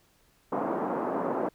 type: band-pass noise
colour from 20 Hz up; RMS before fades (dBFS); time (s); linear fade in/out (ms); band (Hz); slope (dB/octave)
pink; -30; 0.52-1.49; 5; 230 to 1100; 24
effects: pink hiss -65 dBFS RMS until 1.54 s